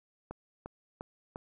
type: click train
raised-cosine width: 1 ms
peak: -26 dBFS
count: 4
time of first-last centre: 0.31-1.359 s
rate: 2.86 Hz
effects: none